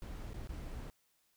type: noise with dropouts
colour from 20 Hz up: brown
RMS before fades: -44 dBFS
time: 0.02-0.9 s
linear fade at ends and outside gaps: 0 ms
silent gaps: 0.333-0.342 / 0.473-0.492 s
effects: white hiss -75 dBFS RMS until 1.36 s